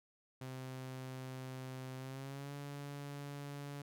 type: tone with pitch glide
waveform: sawtooth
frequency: 130 to 142.59 Hz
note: C3 to C#3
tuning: -11 to +49 cents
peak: -40 dBFS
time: 0.41-3.82 s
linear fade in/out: 5 ms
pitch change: +160 cents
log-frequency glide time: 1.97-2.53 s
effects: none